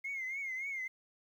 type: tone with vibrato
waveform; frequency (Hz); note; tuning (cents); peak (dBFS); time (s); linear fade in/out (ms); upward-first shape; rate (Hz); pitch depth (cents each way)
sine; 2131; C7; +31; -35; 0.04-0.88; 10; triangle; 3.5; 100
effects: tanh soft clip ceiling -33 dBFS + 11-bit